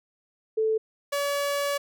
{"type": "tone pair in turn", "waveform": ["sine", "sawtooth"], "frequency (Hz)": [439.2, 569.1], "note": ["A4", "C#5"], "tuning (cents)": [-3, 45], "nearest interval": "major third", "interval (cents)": 448, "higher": "second", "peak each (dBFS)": -21, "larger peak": "neither", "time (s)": [[0.57, 0.78], [1.12, 1.78]], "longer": "second", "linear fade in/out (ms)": 10, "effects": []}